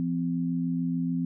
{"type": "tone pair together", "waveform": "sine", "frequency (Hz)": [170.3, 257.1], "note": ["F3", "C4"], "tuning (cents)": [-43, -30], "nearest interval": "perfect fifth", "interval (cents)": 713, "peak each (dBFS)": [-28, -28], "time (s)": [0, 1.25], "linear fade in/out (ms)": 0, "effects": []}